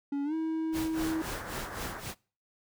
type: tone with pitch glide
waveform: triangle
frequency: 282.3 to 320.6 Hz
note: C#4 to E4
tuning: +32 to -48 cents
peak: -27 dBFS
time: 0.12-1.22 s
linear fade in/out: 5 ms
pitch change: +220 cents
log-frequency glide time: 0.24-0.34 s
type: noise with tremolo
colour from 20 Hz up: pink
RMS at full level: -37 dBFS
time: 0.72-2.15 s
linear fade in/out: 50 ms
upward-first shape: sine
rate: 3.8 Hz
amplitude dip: 80%
type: low-pass noise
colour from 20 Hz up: white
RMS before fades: -42 dBFS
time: 0.93-2.03 s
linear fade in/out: 50 ms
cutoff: 1800 Hz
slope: 48 dB/octave
effects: noise-tail reverb RT60 0.4 s tail -25 dB re dry